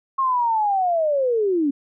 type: linear sweep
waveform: sine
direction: down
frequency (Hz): 1085 to 269.2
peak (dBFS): -17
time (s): 0.18-1.71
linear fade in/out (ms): 10
effects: none